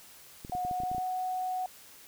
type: clicks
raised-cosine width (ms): 3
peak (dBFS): -29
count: 10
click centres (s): 0.449 / 0.497 / 0.551 / 0.65 / 0.712 / 0.802 / 0.835 / 0.915 / 0.948 / 0.982
type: tone with pitch glide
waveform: sine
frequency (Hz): 727 to 739.7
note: F#5 to F#5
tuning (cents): -31 to -1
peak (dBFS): -30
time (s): 0.52-1.66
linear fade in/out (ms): 2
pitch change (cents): +30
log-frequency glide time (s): 0.66-1.04
effects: white hiss -53 dBFS RMS until 2.07 s